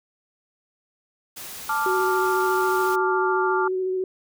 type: noise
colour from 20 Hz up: white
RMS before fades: -37 dBFS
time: 1.36-2.96 s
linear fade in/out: 10 ms
type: chord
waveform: sine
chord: D minor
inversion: second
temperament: equal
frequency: 880 / 1174.7 / 1396.9 Hz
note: A5 / D6 / F6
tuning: 0 / 0 / 0 cents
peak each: -25 / -26 / -26 dBFS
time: 1.69-3.68 s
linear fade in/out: 5 ms
type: tone with vibrato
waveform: sine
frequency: 373 Hz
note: F#4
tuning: 14 cents sharp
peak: -22 dBFS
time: 1.86-4.04 s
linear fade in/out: 2 ms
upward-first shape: square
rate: 14 Hz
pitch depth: 13 cents each way
effects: none